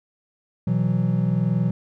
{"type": "chord", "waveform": "triangle", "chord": "B suspended fourth", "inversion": "none", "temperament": "equal with one note detuned", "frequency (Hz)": [123.47, 163.86, 185], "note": ["B2", "E3", "F#3"], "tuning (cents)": [0, -10, 0], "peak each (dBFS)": -21, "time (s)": [0.67, 1.71], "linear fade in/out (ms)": 5, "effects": []}